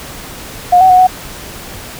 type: tone with pitch steps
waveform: sine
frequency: 716 / 752 / 733 / 741 Hz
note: F5 / F#5 / F#5 / F#5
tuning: +43 / +28 / -16 / +2 cents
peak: -3 dBFS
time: 0.72-1.072 s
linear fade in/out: 10 ms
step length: 88 ms
effects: pink hiss -29 dBFS RMS until 1.99 s